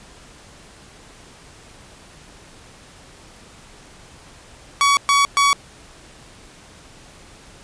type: tone bursts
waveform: sawtooth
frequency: 1128 Hz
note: C#6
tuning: 30 cents sharp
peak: -9 dBFS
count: 3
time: 4.81-5.53 s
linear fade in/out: 0 ms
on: 160 ms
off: 120 ms
effects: pink hiss -45 dBFS RMS until 7.63 s + resampled to 22050 Hz